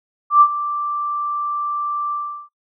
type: tone with ADSR envelope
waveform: sine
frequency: 1174.7 Hz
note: D6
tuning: in tune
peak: -5 dBFS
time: 0.3-2.49 s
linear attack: 110 ms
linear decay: 64 ms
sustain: -15 dB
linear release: 370 ms
effects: noise-tail reverb RT60 0.1 s tail -18 dB re dry